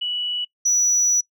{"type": "tone pair in turn", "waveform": "sine", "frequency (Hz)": [2945, 5890], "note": ["F#7", "F#8"], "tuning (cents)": [-9, -9], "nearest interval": "octave", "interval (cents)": 1200, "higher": "second", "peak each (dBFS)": [-22, -14], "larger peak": "second", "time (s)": [[0.01, 0.45], [0.65, 1.21]], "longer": "second", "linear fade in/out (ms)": 10, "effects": ["noise-tail reverb RT60 0.1 s tail -22 dB re dry", "tanh soft clip ceiling -12 dBFS"]}